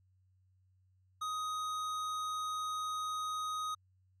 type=tone with hard clipping; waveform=sine; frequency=1252 Hz; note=D#6; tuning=10 cents sharp; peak=-37 dBFS; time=1.21-3.75 s; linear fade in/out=10 ms; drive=13 dB; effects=added 93 Hz sine -67 dBFS peak until 4.2 s